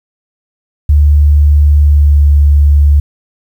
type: tone with pitch glide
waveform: sine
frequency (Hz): 73.42 to 72.45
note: D2 to D2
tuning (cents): 0 to -23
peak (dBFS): -3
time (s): 0.89-3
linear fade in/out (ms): 5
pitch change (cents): -23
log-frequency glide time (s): 1.81-2.24
effects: 7-bit